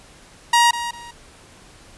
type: tone with echo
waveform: sawtooth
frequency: 946 Hz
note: A#5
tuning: 25 cents sharp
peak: -8 dBFS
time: 0.53-0.71 s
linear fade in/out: 5 ms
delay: 200 ms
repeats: 2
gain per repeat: -12 dB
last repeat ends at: 1.11 s
effects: pink hiss -47 dBFS RMS until 1.97 s + resampled to 24000 Hz